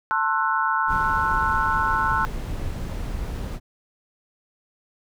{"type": "chord", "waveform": "sine", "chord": "F# half-diminished seventh", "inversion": "first", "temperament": "just", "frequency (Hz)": [888, 1065.6, 1332, 1480], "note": ["A5", "C6", "E6", "F#6"], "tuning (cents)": [16, 31, 18, 0], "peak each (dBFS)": -25, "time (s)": [0.11, 2.25], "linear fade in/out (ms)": 0}
{"type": "noise", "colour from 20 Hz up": "brown", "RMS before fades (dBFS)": -29, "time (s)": [0.87, 3.6], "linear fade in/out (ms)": 50}
{"effects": []}